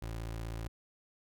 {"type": "tone", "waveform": "25% pulse", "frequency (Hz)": 56, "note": "A1", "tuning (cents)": 31, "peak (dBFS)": -34, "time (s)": [0.02, 0.68], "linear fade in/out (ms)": 5, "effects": []}